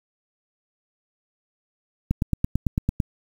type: click train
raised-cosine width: 5 ms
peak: -8 dBFS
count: 9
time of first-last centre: 2.11-3.002 s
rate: 8.97 Hz
effects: 7-bit